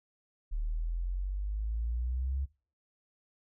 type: exponential sweep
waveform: sine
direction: up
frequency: 36.92 to 69.3 Hz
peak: -30 dBFS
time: 0.51-2.46 s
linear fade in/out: 20 ms
effects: noise-tail reverb RT60 0.4 s tail -21 dB re dry